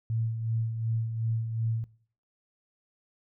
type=tone with tremolo; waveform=sine; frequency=113.2 Hz; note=A2; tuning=50 cents sharp; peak=-25 dBFS; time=0.1-1.84 s; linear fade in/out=0 ms; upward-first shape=sine; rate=2.7 Hz; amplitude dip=55%; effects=noise-tail reverb RT60 0.5 s tail -20 dB re dry